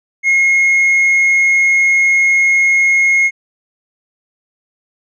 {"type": "tone with tanh clipping", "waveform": "sine", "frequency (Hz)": 2156, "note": "C#7", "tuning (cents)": -49, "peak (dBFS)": -9, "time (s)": [0.23, 3.31], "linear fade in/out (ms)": 50, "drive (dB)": 2, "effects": []}